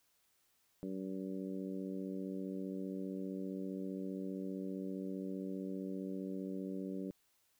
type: harmonic tone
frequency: 95.2 Hz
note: F#2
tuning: 50 cents sharp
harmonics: 2 / 3 / 4 / 5 / 6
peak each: -42 / -43 / -47 / -50 / -53 dBFS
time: 0.83-7.11 s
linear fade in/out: 0 ms
effects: white hiss -75 dBFS RMS until 7.59 s